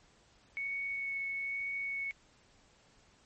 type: tone with vibrato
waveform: sine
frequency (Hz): 2217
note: C#7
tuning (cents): 0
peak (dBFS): -34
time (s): 0.57-2.11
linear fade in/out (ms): 0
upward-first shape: sine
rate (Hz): 1.1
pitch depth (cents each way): 8
effects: pink hiss -65 dBFS RMS until 3.25 s + MP3 32 kbps